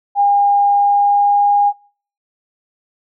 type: tone with pitch glide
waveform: sine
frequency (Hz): 809 to 815.1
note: G#5 to G#5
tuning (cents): -46 to -33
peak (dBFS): -9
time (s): 0.15-1.73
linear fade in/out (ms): 50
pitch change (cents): +13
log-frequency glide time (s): 0.62-1.51
effects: noise-tail reverb RT60 0.5 s tail -26 dB re dry